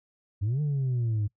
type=exponential two-way sweep; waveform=sine; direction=up then down; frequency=94 to 152.2 to 101.1 Hz; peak=-22 dBFS; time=0.41-1.28 s; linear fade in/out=20 ms; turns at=0.61 s; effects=noise-tail reverb RT60 0.1 s tail -23 dB re dry + tanh soft clip ceiling -23 dBFS